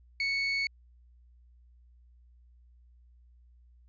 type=tone; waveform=35% pulse; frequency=2217 Hz; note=C#7; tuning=in tune; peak=-26 dBFS; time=0.2-0.67 s; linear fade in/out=2 ms; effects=added 60 Hz sine -56 dBFS peak until 3.88 s + resampled to 16000 Hz